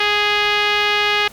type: tone with low-pass filter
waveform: 5% pulse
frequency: 415 Hz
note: G#4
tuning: 1 cent flat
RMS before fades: -17 dBFS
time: 0-1.28 s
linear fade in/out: 5 ms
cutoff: 2900 Hz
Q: 1.4
effects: pink hiss -42 dBFS RMS until 1.32 s